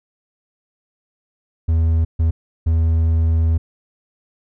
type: tone bursts at uneven times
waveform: triangle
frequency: 81.4 Hz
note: E2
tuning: 21 cents flat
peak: -11 dBFS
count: 3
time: 1.68-2.05 / 2.19-2.31 / 2.66-3.58 s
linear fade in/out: 10 ms
effects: none